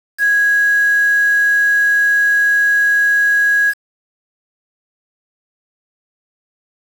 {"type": "tone with quantisation", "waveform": "sine", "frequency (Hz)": 1657, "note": "G#6", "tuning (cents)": -4, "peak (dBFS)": -10, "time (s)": [0.18, 3.74], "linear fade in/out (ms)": 50, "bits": 5, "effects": []}